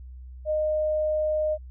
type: tone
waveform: sine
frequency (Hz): 615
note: D#5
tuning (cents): -20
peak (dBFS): -22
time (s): 0.45-1.58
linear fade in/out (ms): 50
effects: added 63 Hz sine -39 dBFS peak until 1.7 s